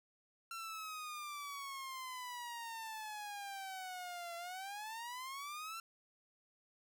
sawtooth exponential two-way sweep, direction down then up, 1362 to 679 to 1362 Hz, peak -40 dBFS, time 0.51-5.8 s, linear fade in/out 2 ms, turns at 4.36 s, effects none

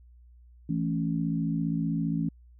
sine chord, A major, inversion second, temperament equal, 164.81 / 220 / 277.2 Hz, E3 / A3 / C#4, 0 / 0 / 0 cents, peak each -28 / -32 / -31 dBFS, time 0.69-2.29 s, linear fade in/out 5 ms, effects added 60 Hz sine -51 dBFS peak until 2.59 s

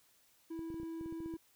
triangle tone, 327.9 Hz, E4, 9 cents flat, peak -38 dBFS, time 0.5-1.37 s, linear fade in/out 10 ms
clicks, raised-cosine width 3 ms, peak -36 dBFS, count 11, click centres 0.592 / 0.703 / 0.743 / 0.8 / 0.832 / 1.011 / 1.06 / 1.125 / 1.204 / 1.26 / 1.339 s
effects white hiss -69 dBFS RMS until 1.55 s

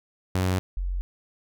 sawtooth / sine tone pair in turn, 92.5 / 45.22 Hz, F#2 / F#1, 0 / -39 cents, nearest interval octave, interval 1239 cents, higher first, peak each -18 / -25 dBFS, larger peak first, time 0.35-0.59 / 0.77-1.01 s, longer neither, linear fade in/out 0 ms, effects none

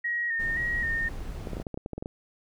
sine tone with vibrato, 1864 Hz, A#6, 1 cent flat, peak -26 dBFS, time 0.04-1.09 s, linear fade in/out 10 ms, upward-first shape square, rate 1.9 Hz, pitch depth 30 cents each way
brown noise, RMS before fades -36 dBFS, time 0.39-1.63 s, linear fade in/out 10 ms
clicks, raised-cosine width 2 ms, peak -21 dBFS, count 12, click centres 1.472 / 1.533 / 1.569 / 1.6 / 1.668 / 1.743 / 1.775 / 1.861 / 1.933 / 1.98 / 2.025 / 2.059 s
effects none

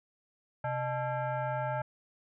sine tone with frequency modulation, 130 Hz, C3, 11 cents flat, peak -30 dBFS, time 0.64-1.82 s, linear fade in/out 5 ms, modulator 741 Hz, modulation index 1.5, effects none

